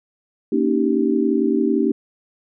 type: chord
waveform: sine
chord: Eb dominant seventh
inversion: second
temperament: just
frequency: 233.3 / 280 / 311.1 / 388.9 Hz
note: Bb3 / Db4 / Eb4 / G4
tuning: +2 / +18 / 0 / -14 cents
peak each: -21 dBFS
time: 0.52-1.92 s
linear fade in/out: 5 ms
effects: none